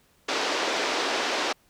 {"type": "band-pass noise", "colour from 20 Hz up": "pink", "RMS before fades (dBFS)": -27, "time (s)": [0.28, 1.53], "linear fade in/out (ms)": 10, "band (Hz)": [330, 5700], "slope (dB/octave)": 24, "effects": ["pink hiss -63 dBFS RMS until 1.69 s"]}